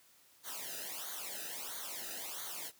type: noise with flanger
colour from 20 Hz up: white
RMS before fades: -43 dBFS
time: 0.43-2.72 s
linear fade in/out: 50 ms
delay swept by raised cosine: 0.38 to 0.92 ms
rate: 1.5 Hz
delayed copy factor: -0.9
effects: white hiss -65 dBFS RMS until 2.79 s + high-pass 60 Hz 12 dB/octave